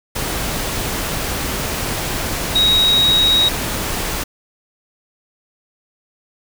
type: tone in noise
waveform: sine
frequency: 3802 Hz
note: A#7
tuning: 33 cents sharp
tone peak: -11 dBFS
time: 2.55-3.49 s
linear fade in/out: 10 ms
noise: pink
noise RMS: -22 dBFS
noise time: 0.15-4.24 s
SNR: +8 dB
effects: none